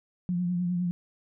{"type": "tone with vibrato", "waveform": "sine", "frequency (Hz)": 177.3, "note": "F3", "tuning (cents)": 26, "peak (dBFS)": -25, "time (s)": [0.29, 0.91], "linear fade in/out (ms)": 0, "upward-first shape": "triangle", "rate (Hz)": 9.8, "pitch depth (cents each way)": 48, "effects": []}